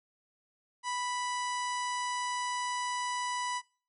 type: harmonic tone with a mistuned harmonic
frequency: 987 Hz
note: B5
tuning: 1 cent flat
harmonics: 1 / 2 / 3 / 4 / 5 / 6 / 7 / 8 / 9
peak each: -33 / -40 / -44 / -47 / -47 / -46 / -51 / -48 / -49 dBFS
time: 0.83-3.62 s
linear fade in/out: 50 ms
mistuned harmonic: 9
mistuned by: +67 cents
effects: noise-tail reverb RT60 0.4 s tail -23 dB re dry